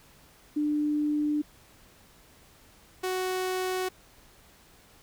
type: tone pair in turn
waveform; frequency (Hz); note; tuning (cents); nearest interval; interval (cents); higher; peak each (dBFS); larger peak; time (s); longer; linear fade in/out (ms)
sine / sawtooth; 297.9 / 370.9; D4 / F#4; +25 / +4; major third; 379; second; -24; neither; 0.56-1.42 / 3.03-3.89; neither; 10
effects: pink hiss -57 dBFS RMS until 5.02 s